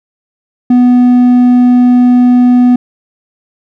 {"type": "tone with hard clipping", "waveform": "sine", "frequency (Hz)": 246.9, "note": "B3", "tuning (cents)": 0, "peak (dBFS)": -4, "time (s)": [0.7, 2.76], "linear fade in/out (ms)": 5, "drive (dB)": 3, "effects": []}